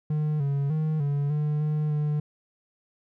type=tone with pitch steps; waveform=triangle; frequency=151.9 / 140.2 / 155.9 / 142.8 / 149.7 / 151.8 / 149.5 Hz; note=D#3 / C#3 / D#3 / D3 / D3 / D#3 / D3; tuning=-41 / +20 / +4 / -48 / +33 / -42 / +31 cents; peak=-21 dBFS; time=0.1-2.2 s; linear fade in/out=5 ms; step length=300 ms; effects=none